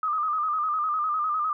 sine tone with vibrato, 1234 Hz, D#6, 15 cents flat, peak -23 dBFS, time 0.03-1.53 s, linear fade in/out 2 ms, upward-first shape square, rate 9.9 Hz, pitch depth 54 cents each way, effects none

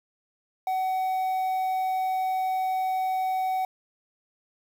triangle tone with quantisation, 752 Hz, F#5, 28 cents sharp, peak -22 dBFS, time 0.67-3.65 s, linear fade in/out 2 ms, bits 8, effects none

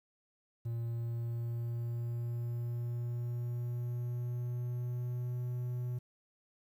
triangle tone with pitch glide, 116.54 to 123.26 Hz, A#2 to B2, 0 to -3 cents, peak -32 dBFS, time 0.65-5.99 s, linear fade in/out 10 ms, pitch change +97 cents, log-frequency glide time 0.75-5.4 s, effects 11-bit

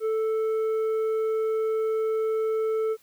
sine tone with tanh clipping, 440 Hz, A4, in tune, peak -24 dBFS, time 0-2.97 s, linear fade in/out 50 ms, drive 6 dB, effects white hiss -60 dBFS RMS until 3.02 s

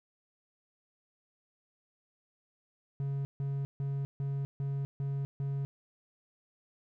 triangle tone bursts, 138.59 Hz, C#3, in tune, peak -29 dBFS, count 7, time 3-5.65 s, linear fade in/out 0 ms, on 250 ms, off 150 ms, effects none

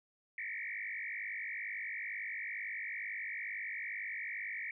sine tone with frequency modulation, 2059 Hz, C7, 28 cents flat, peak -38 dBFS, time 0.38-4.71 s, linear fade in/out 2 ms, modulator 51.1 Hz, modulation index 5, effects none

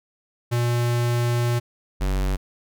square tone pair in turn, 119.9 / 47.58 Hz, A#2 / F#1, +49 / +49 cents, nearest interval octave + major third, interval 1600 cents, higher first, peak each -20 / -21 dBFS, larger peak first, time 0.51-1.6 / 2-2.37 s, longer first, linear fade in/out 20 ms, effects none

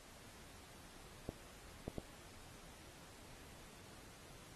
clicks, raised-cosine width 2 ms, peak -28 dBFS, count 3, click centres 1.291 / 1.88 / 1.983 s, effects pink hiss -59 dBFS RMS until 4.55 s + AAC 32 kbps

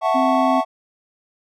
triangle chord, F# minor seventh, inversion third, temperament equal, 659.3 / 740 / 880 / 1108.7 Hz, E5 / F#5 / A5 / C#6, 0 / 0 / 0 / 0 cents, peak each -18 / -19 / -21 / -20 dBFS, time 0.01-0.65 s, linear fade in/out 50 ms
sine tone, 261.6 Hz, C4, in tune, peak -19 dBFS, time 0.14-0.61 s, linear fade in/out 20 ms
effects none

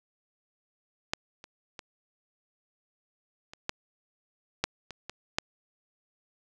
clicks, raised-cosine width 0.2 ms, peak -10 / -28 / -23 / -27 / -12 / -8 / -23 / -20 / -8 dBFS, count 9, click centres 1.135 / 1.441 / 1.792 / 3.535 / 3.694 / 4.64 / 4.907 / 5.096 / 5.385 s, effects none

